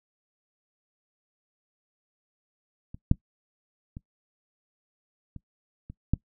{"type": "clicks", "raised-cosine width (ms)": 5, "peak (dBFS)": [-27, -6, -26, -28, -28, -10], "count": 6, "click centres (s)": [2.945, 3.114, 3.969, 5.363, 5.9, 6.136], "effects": ["noise-tail reverb RT60 0.1 s tail -21 dB re dry"]}